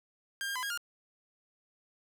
sawtooth tone with pitch steps, 1601 / 1610 / 1010 / 1632 / 1413 Hz, G6 / G6 / B5 / G#6 / F6, +36 / +46 / +39 / -31 / +20 cents, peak -30 dBFS, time 0.41-0.775 s, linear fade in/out 0 ms, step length 73 ms, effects none

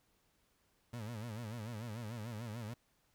30% pulse tone with vibrato, 112.5 Hz, A2, 39 cents sharp, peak -39 dBFS, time 0.93-2.74 s, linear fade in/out 5 ms, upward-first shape sine, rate 6.8 Hz, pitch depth 140 cents each way, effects pink hiss -75 dBFS RMS until 3.14 s

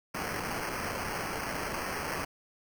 white noise with sample-and-hold, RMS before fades -35 dBFS, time 0.14-2.25 s, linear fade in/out 5 ms, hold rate 3675 Hz, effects none

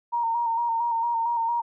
sine tone with vibrato, 930 Hz, A#5, 4 cents flat, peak -22 dBFS, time 0.12-1.62 s, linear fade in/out 20 ms, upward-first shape square, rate 4.4 Hz, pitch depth 30 cents each way, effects none

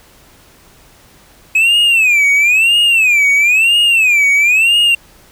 triangle tone with vibrato, 2533 Hz, D#7, 30 cents sharp, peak -6 dBFS, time 1.55-4.95 s, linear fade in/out 5 ms, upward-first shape sine, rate 1 Hz, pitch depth 210 cents each way, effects pink hiss -45 dBFS RMS until 5.31 s

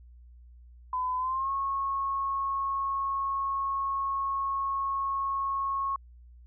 sine tone with pitch glide, 1010 to 1095.1 Hz, B5 to C#6, +39 to -21 cents, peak -27 dBFS, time 0.93-5.96 s, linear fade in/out 2 ms, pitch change +140 cents, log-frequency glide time 1.18-1.51 s, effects added 60 Hz sine -49 dBFS peak until 6.46 s

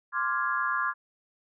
sine chord, D half-diminished seventh, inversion third, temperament equal, 1046.5 / 1174.7 / 1396.9 / 1661.2 Hz, C6 / D6 / F6 / Ab6, 0 / 0 / 0 / 0 cents, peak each -31 dBFS, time 0.12-0.94 s, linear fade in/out 50 ms, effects none

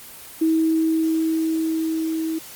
sine tone with level ramp, 321.5 Hz, E4, 43 cents flat, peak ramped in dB -15 to -22 dBFS, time 0.41-2.39 s, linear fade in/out 10 ms, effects white hiss -40 dBFS RMS until 2.55 s + Opus 24 kbps

